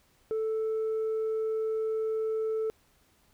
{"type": "tone", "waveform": "sine", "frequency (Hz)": 440, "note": "A4", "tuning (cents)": 0, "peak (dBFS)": -25, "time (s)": [0.31, 2.7], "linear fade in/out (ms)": 0, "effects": ["tanh soft clip ceiling -26 dBFS", "pink hiss -66 dBFS RMS until 3.33 s"]}